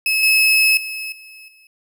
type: tone with level steps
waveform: 35% pulse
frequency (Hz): 2586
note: E7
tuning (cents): -34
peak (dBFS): -14 / -10 / -24 / -37 / -46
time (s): 0.06-1.67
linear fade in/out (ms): 2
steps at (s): 0.23 / 0.77 / 1.12 / 1.48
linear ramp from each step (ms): 2
effects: none